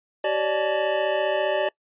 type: tone cluster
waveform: square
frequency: 383 / 563 / 598 / 866 Hz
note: G4 / C#5 / D5 / A5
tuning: -40 / +27 / +31 / -28 cents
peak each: -30 / -29 / -24 / -31 dBFS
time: 0.24-1.69 s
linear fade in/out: 5 ms
effects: noise-tail reverb RT60 0.1 s tail -24 dB re dry + resampled to 8000 Hz